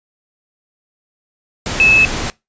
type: tone in noise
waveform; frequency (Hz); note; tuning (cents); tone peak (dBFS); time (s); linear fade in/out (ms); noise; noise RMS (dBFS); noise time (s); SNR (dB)
sine; 2600; E7; -24; -7; 1.8-2.05; 0; pink; -21; 1.66-2.3; +11
effects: noise-tail reverb RT60 0.2 s tail -22 dB re dry + resampled to 16000 Hz